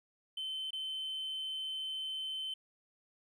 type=tone with dropouts; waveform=triangle; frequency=3073 Hz; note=G7; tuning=35 cents flat; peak=-34 dBFS; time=0.37-2.54 s; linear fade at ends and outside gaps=5 ms; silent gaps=0.707-0.73 s; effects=tanh soft clip ceiling -32 dBFS